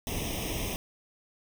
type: noise with comb filter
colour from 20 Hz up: pink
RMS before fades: -33 dBFS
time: 0.07-0.76 s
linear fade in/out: 0 ms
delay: 0.34 ms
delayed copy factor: +0.9
effects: none